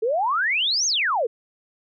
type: exponential two-way sweep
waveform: sine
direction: up then down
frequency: 420.6 to 6600 to 420.6 Hz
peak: -19 dBFS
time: 0.02-1.27 s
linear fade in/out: 10 ms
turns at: 0.86 s
effects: none